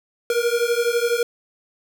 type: beating tone pair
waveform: square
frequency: 467.8 / 479.8 Hz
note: A#4 / A#4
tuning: +6 / +50 cents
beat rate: 12 Hz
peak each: -22 dBFS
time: 0.3-1.23 s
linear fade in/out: 2 ms
effects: none